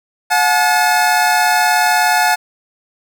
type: tone pair together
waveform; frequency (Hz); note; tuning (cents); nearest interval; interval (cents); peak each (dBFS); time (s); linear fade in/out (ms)
25% pulse; 723 / 859.8; F#5 / A5; -40 / -40; minor third; 300; -10; 0.3-2.36; 20
effects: none